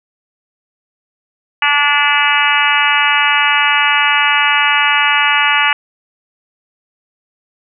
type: harmonic tone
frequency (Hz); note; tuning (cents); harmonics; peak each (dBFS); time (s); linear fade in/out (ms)
290; D4; -22; 3 / 4 / 5 / 6 / 7 / 8 / 9 / 10; -18 / -18 / -18 / -18 / -18 / -18 / -18 / -18; 1.62-5.73; 2
effects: none